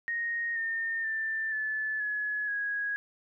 sine tone with pitch steps, 1864.7 / 1821.1 / 1778.4 / 1736.8 / 1696.2 / 1656.5 Hz, A#6 / A#6 / A6 / A6 / G#6 / G#6, 0 / -41 / +18 / -23 / +36 / -5 cents, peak -29 dBFS, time 0.08-2.96 s, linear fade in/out 0 ms, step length 480 ms, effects none

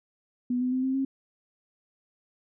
sine tone with pitch steps, 246.9 / 252.2 / 257.7 / 263.2 / 268.9 Hz, B3 / B3 / C4 / C4 / C4, 0 / +36 / -26 / +10 / +47 cents, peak -24 dBFS, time 0.5-1.05 s, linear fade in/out 5 ms, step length 110 ms, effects none

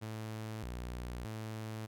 sawtooth tone with pitch steps, 109.7 / 60.5 / 109.8 Hz, A2 / B1 / A2, -5 / -35 / -3 cents, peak -36 dBFS, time 0.01-1.87 s, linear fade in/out 20 ms, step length 620 ms, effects none

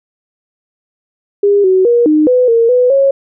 sine tone with pitch steps, 405.1 / 375 / 476.1 / 306.2 / 501 / 461.1 / 497.6 / 548 Hz, G#4 / F#4 / A#4 / D#4 / B4 / A#4 / B4 / C#5, -43 / +23 / +37 / -28 / +25 / -19 / +13 / -20 cents, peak -6 dBFS, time 1.43-3.11 s, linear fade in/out 5 ms, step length 210 ms, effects none

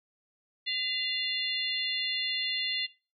harmonic tone with a mistuned harmonic, 698.5 Hz, F5, in tune, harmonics 3 / 4 / 5 / 6, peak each -36 / -34 / -34 / -33 dBFS, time 0.66-2.87 s, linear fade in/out 20 ms, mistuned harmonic 3, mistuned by -54 cents, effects noise-tail reverb RT60 0.3 s tail -18 dB re dry

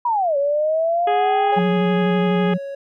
sine linear two-way sweep, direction down then up, 987.8 to 554.4 to 818 Hz, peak -16 dBFS, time 0.05-1.59 s, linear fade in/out 5 ms, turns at 0.37 s
harmonic tone, 415.3 Hz, G#4, in tune, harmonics 1 / 2 / 3 / 4 / 5 / 6 / 7 / 8, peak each -21 / -27 / -31 / -33 / -35 / -37 / -38 / -39 dBFS, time 1.07-2.54 s, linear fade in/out 5 ms
triangle tone, 554.4 Hz, C#5, in tune, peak -25 dBFS, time 1.52-2.75 s, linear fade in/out 5 ms
sine tone with vibrato, 180 Hz, F#3, 47 cents flat, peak -17 dBFS, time 1.56-2.58 s, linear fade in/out 20 ms, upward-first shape square, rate 12 Hz, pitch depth 34 cents each way
effects none

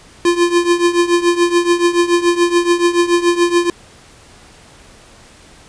square tone with tremolo, 346.8 Hz, F4, 12 cents flat, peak -8 dBFS, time 0.25-3.7 s, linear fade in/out 2 ms, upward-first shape triangle, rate 7 Hz, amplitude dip 85%, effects pink hiss -43 dBFS RMS until 5.68 s + resampled to 22050 Hz

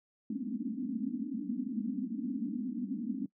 pink band-pass noise, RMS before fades -36 dBFS, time 0.3-3.26 s, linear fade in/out 5 ms, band 200 to 290 Hz, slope 96 dB/octave, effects noise-tail reverb RT60 0.1 s tail -21 dB re dry

